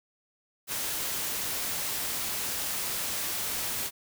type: noise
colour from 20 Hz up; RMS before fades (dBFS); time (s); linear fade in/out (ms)
white; -32; 0.67-3.91; 50
effects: none